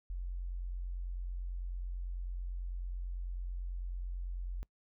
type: tone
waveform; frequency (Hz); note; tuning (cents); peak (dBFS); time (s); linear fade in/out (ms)
sine; 44.54; F1; +35; -36; 0.1-4.63; 0
effects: noise-tail reverb RT60 0.1 s tail -24 dB re dry